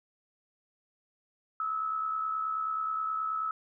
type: tone with amplitude modulation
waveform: sine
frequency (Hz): 1296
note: E6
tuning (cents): -30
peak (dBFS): -27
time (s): 1.6-3.51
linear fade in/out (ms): 2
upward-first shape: sine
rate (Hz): 69.4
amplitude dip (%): 50
effects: none